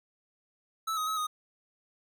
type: tone with pitch steps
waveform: square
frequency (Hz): 1310 / 1256 / 1285 / 1242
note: E6 / D#6 / E6 / D#6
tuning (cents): -11 / +16 / -45 / -3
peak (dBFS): -30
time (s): 0.87-1.27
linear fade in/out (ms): 10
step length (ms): 100
effects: none